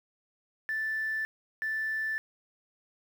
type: tone pair in turn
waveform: sine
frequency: 1760 / 1760 Hz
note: A6 / A6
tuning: 0 / 0 cents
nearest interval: unison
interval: 0 cents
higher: neither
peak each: -28 dBFS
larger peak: neither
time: 0.69-1.25 / 1.62-2.18 s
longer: neither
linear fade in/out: 0 ms
effects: tanh soft clip ceiling -25 dBFS + 9-bit